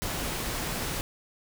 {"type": "noise", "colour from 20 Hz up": "pink", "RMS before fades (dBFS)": -32, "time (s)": [0.02, 1.01], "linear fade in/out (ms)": 0, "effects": []}